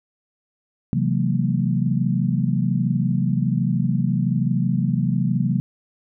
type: tone cluster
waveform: sine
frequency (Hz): 132.3 / 164.7 / 185.9 / 205.1 / 230.8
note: C3 / E3 / F#3 / G#3 / A#3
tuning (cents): +20 / -1 / +8 / -21 / -17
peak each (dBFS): -22 / -24 / -23 / -29 / -26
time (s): 0.93-5.6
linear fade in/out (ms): 0
effects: none